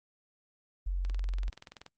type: tone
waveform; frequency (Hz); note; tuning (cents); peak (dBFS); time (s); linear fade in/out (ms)
sine; 45.21; F#1; -39; -29; 0.86-1.5; 10
type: click train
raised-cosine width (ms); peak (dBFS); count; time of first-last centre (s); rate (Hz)
0.2; -29; 18; 1.05-1.863; 20.9
effects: Opus 32 kbps